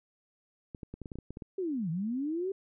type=clicks; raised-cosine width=3 ms; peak=-28 dBFS; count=11; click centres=0.748 / 0.832 / 0.94 / 1.017 / 1.058 / 1.118 / 1.156 / 1.187 / 1.306 / 1.371 / 1.422 s
type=linear two-way sweep; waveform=sine; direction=down then up; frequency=395.5 to 154.1 to 395.5 Hz; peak=-30 dBFS; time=1.58-2.52 s; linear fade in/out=5 ms; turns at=1.9 s
effects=none